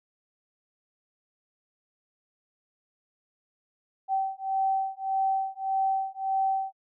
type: beating tone pair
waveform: sine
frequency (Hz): 771 / 772.7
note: G5 / G5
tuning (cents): -29 / -25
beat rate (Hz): 1.7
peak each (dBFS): -28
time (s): 4.08-6.73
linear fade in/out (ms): 50
effects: none